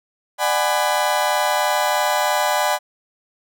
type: chord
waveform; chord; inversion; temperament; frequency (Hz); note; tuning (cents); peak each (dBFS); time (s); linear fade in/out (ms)
35% pulse; G# half-diminished seventh; second; just; 598 / 747.5 / 830.6 / 996.7; D5 / F#5 / G#5 / B5; +31 / +17 / 0 / +16; -21; 0.38-2.79; 50
effects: none